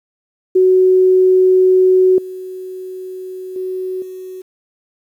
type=tone with level steps; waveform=sine; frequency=372 Hz; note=F#4; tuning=9 cents sharp; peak=-7 / -25 / -19 / -27 dBFS; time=0.55-4.42 s; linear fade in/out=10 ms; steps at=2.18 / 3.56 / 4.02 s; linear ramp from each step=2 ms; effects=8-bit